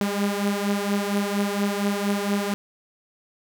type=beating tone pair; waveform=sawtooth; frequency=200.9 / 205.2 Hz; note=G3 / G#3; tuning=+43 / -21 cents; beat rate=4.3 Hz; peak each=-20 / -23 dBFS; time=0.01-2.54 s; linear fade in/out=0 ms; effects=none